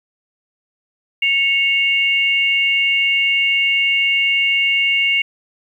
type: tone pair together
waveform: sine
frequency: 2202 / 2794 Hz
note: C#7 / F7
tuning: -12 / 0 cents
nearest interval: major third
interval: 412 cents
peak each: -16 dBFS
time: 1.22-5.22 s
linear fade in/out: 5 ms
effects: 8-bit